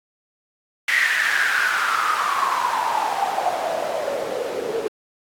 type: noise with band-pass filter sweep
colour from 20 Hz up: white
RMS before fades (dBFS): -22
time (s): 0.88-4.88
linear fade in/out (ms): 2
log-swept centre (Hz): 2000 to 420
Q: 7.7
effects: AAC 64 kbps